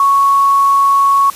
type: tone with quantisation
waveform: sine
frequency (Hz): 1108.7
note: C#6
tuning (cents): 0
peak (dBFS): -7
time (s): 0-1.3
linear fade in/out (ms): 2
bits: 6
effects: white hiss -33 dBFS RMS until 1.35 s + resampled to 32000 Hz